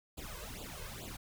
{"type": "noise with flanger", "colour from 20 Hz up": "pink", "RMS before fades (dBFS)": -45, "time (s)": [0.17, 1.17], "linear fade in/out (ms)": 10, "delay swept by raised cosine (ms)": [0.26, 1.96], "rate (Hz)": 2.3, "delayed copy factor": 1, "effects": []}